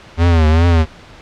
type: tone with vibrato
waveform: square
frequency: 81.8 Hz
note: E2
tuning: 13 cents flat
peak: -9 dBFS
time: 0.17-0.86 s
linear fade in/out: 50 ms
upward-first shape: triangle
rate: 2.5 Hz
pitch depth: 120 cents each way
effects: pink hiss -39 dBFS RMS until 1.21 s + low-pass 4000 Hz 12 dB/octave